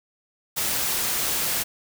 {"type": "noise", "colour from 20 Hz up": "white", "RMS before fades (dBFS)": -25, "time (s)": [0.56, 1.64], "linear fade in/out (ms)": 20, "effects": []}